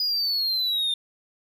triangle exponential sweep, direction down, 4958 to 3604 Hz, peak -21 dBFS, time 0-0.94 s, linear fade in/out 2 ms, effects none

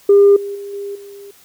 sine tone with level steps, 401.9 Hz, G4, 43 cents sharp, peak -4 / -22 / -26 / -23 / -33 dBFS, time 0.09-1.31 s, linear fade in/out 5 ms, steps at 0.36 / 0.55 / 0.73 / 0.95 s, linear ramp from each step 5 ms, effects tanh soft clip ceiling -2 dBFS + white hiss -48 dBFS RMS until 1.44 s

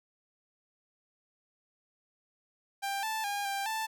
sawtooth tone with pitch steps, 792 / 879 / 810 / 792 / 882 Hz, G5 / A5 / G#5 / G5 / A5, +18 / -2 / -43 / +18 / +4 cents, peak -28 dBFS, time 2.82-3.87 s, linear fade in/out 20 ms, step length 210 ms, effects none

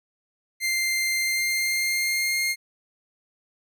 sawtooth tone with pitch glide, 2093 to 2125 Hz, C7 to C7, 0 to +26 cents, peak -19 dBFS, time 0.6-2.56 s, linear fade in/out 50 ms, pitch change +26 cents, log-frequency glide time 1.18-2.4 s, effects none

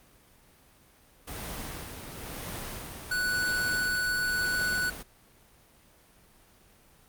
pink noise with tremolo, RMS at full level -37 dBFS, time 1.27-5.03 s, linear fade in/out 10 ms, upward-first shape sine, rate 0.97 Hz, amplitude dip 45%
square tone, 1482 Hz, F#6, 2 cents sharp, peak -27 dBFS, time 3.11-4.9 s, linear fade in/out 5 ms
effects pink hiss -59 dBFS RMS until 7.08 s + Opus 32 kbps

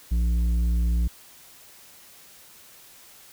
sine tone with tanh clipping, 58.27 Hz, A#1, in tune, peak -21 dBFS, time 0.11-1.08 s, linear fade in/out 10 ms, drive 8 dB, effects white hiss -50 dBFS RMS until 3.32 s

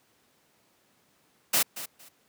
white noise with echo, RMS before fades -23 dBFS, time 1.53-1.63 s, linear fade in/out 10 ms, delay 230 ms, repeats 2, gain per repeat -14 dB, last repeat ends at 2.09 s, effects pink hiss -66 dBFS RMS until 2.28 s + high-pass 150 Hz 12 dB/octave

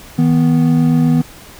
triangle tone pair together, 159.12 / 246.9 Hz, D#3 / B3, +39 / 0 cents, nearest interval minor sixth, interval 761 cents, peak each -10 dBFS, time 0.18-1.22 s, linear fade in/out 10 ms, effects pink hiss -38 dBFS RMS until 1.59 s

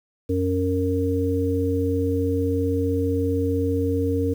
harmonic tone, 92.3 Hz, F#2, 4 cents flat, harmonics 1 / 3 / 5, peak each -24 / -24 / -24 dBFS, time 0.29-4.34 s, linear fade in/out 10 ms, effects 8-bit

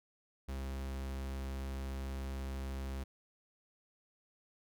45% pulse tone, 66.9 Hz, C2, 39 cents sharp, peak -38 dBFS, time 0.48-3.04 s, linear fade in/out 10 ms, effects none

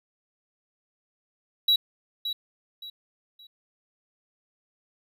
triangle tone with echo, 3896 Hz, B7, 24 cents flat, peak -16 dBFS, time 1.68-1.76 s, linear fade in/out 5 ms, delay 570 ms, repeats 3, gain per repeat -10 dB, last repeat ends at 3.47 s, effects none

